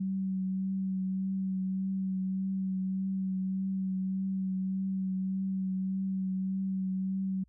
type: tone with vibrato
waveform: sine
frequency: 190 Hz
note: F#3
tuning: 46 cents sharp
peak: -29 dBFS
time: 0-7.44 s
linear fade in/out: 10 ms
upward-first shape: triangle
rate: 1.7 Hz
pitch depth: 20 cents each way
effects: added 60 Hz sine -62 dBFS peak until 7.48 s